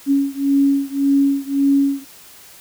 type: beating tone pair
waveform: sine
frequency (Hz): 277.2 / 279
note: C#4 / C#4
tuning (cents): 0 / +11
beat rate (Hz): 1.8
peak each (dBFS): -16 / -17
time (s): 0.06-2.05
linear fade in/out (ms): 50
effects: white hiss -43 dBFS RMS until 2.6 s